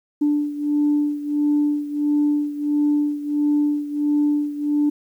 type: beating tone pair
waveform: sine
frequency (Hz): 293.7 / 295.2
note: D4 / D4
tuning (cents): 0 / +9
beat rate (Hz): 1.5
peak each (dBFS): -18 / -22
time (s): 0.21-4.9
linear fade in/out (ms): 10
effects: tanh soft clip ceiling -11 dBFS + 9-bit